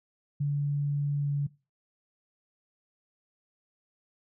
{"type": "tone with pitch glide", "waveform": "sine", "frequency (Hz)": [143.8, 142.97], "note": ["D3", "D3"], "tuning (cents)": [-36, -46], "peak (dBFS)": -25, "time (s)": [0.4, 1.47], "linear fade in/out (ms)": 10, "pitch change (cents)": -10, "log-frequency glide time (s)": [1.19, 1.3], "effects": ["noise-tail reverb RT60 0.3 s tail -21 dB re dry"]}